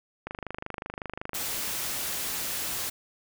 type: click train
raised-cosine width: 0.5 ms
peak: -19 dBFS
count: 28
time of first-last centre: 0.27-1.333 s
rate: 25.4 Hz
type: noise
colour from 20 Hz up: white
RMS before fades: -32 dBFS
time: 1.34-2.9 s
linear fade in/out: 10 ms
effects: none